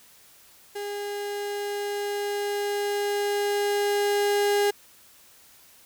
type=tone with level ramp; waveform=35% pulse; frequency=408.2 Hz; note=G#4; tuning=30 cents flat; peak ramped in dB=-29 to -18 dBFS; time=0.75-4.71 s; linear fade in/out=10 ms; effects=white hiss -54 dBFS RMS until 5.85 s